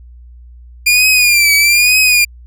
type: tone with vibrato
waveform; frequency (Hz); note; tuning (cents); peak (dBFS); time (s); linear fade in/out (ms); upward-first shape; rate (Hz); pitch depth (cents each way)
sawtooth; 2404; D7; +40; -4; 0.86-2.25; 10; triangle; 1.1; 100
effects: added 60 Hz sine -34 dBFS peak until 2.46 s